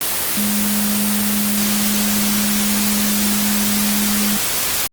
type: tone in noise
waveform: sine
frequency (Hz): 207.2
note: G#3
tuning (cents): -4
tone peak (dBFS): -18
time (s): 0.37-4.37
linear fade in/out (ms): 2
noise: white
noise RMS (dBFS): -19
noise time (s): 0.01-4.87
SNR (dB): -2
effects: Opus 24 kbps